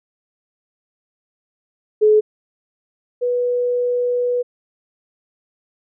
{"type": "tone pair in turn", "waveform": "sine", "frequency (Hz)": [427.1, 490.2], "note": ["G#4", "B4"], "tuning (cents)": [48, -13], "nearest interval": "major second", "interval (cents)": 239, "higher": "second", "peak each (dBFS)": [-9, -16], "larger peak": "first", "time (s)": [[2.01, 2.21], [3.21, 4.43]], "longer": "second", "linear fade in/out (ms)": 20, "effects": []}